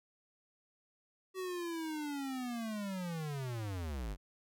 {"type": "linear sweep", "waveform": "square", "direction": "down", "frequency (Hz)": [380, 43.65], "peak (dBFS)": -38, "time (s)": [1.34, 4.17], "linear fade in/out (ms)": 50, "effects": []}